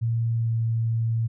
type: tone with pitch glide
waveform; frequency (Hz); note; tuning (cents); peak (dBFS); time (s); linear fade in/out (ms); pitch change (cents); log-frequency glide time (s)
sine; 115.3 to 114.04; A#2 to A#2; -19 to -38; -21; 0.01-1.28; 20; -19; 0.35-0.53
effects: none